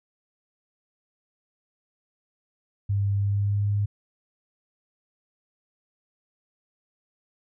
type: tone with pitch glide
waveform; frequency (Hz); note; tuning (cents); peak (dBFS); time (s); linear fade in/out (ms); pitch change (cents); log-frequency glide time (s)
sine; 100.1 to 102.26; G2 to G#2; +37 to -26; -21; 2.89-3.86; 10; +37; 3.16-3.69
effects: none